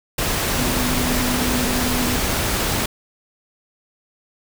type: tone in noise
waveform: sine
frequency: 248.4 Hz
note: B3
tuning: 10 cents sharp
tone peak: -23 dBFS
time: 0.57-2.16 s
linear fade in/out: 5 ms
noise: pink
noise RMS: -21 dBFS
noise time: 0.18-2.86 s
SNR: -5 dB
effects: none